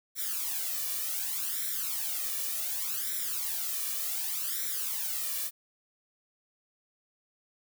blue noise with flanger, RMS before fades -33 dBFS, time 0.15-5.51 s, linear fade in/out 50 ms, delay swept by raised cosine 0.53 to 1.73 ms, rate 0.67 Hz, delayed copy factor +1, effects none

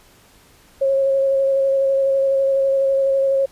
sine tone with vibrato, 543 Hz, C#5, 36 cents flat, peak -14 dBFS, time 0.81-3.46 s, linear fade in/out 10 ms, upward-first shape square, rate 12 Hz, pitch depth 12 cents each way, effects pink hiss -51 dBFS RMS until 3.51 s + resampled to 32000 Hz

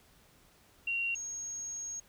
sine tone pair in turn, 2754 / 6550 Hz, F7 / G#8, -25 / -25 cents, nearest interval octave + minor third, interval 1500 cents, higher second, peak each -30 / -37 dBFS, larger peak first, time 0.87-1.15 / 1.15-2 s, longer second, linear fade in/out 5 ms, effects pink hiss -63 dBFS RMS until 2.08 s

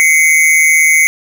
square tone pair together, 2067 / 2223 Hz, C7 / C#7, -22 / +4 cents, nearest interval minor second, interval 126 cents, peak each -10 dBFS, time 0-1.07 s, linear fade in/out 0 ms, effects none

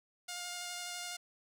5% pulse tone with vibrato, 709 Hz, F5, 26 cents sharp, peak -28 dBFS, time 0.28-1.17 s, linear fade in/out 10 ms, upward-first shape square, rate 12 Hz, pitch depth 10 cents each way, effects none

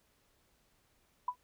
sine tone with exponential decay, 991 Hz, B5, 6 cents sharp, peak -27 dBFS, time 1.28-1.36 s, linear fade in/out 5 ms, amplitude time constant 16 ms, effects pink hiss -72 dBFS RMS until 1.43 s

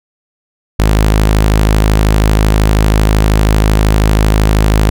sawtooth tone, 52.8 Hz, G#1, 29 cents sharp, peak -3 dBFS, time 0.79-4.9 s, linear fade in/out 5 ms, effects none

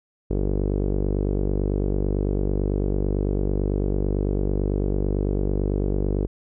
sawtooth tone with low-pass filter, 49 Hz, G1, in tune, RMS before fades -23 dBFS, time 0.3-6.27 s, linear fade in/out 10 ms, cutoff 410 Hz, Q 2.9, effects none

